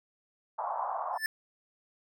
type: band-pass noise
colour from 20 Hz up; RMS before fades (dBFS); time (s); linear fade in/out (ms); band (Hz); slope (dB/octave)
white; -34; 0.58-1.18; 10; 660 to 1100; 48
type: tone with exponential growth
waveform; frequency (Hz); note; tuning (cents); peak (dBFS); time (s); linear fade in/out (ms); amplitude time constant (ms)
square; 1760; A6; 0; -25; 1.13-1.26; 1; 28
effects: none